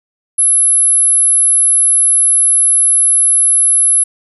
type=tone; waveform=sine; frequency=11000 Hz; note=F9; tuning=27 cents flat; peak=-7 dBFS; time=0.38-4.04 s; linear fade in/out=10 ms; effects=none